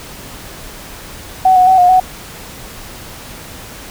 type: tone with pitch steps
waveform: sine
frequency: 751 / 734 / 754 / 718 / 743 Hz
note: F#5 / F#5 / F#5 / F5 / F#5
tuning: +26 / -14 / +32 / +48 / +7 cents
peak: -5 dBFS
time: 1.45-2 s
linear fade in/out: 5 ms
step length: 110 ms
effects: pink hiss -32 dBFS RMS until 3.9 s